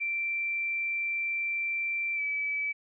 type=tone with pitch glide; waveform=sine; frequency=2349 to 2298 Hz; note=D7 to D7; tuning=0 to -38 cents; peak=-28 dBFS; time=0-2.73 s; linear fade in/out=20 ms; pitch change=-38 cents; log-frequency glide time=2.15-2.21 s; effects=none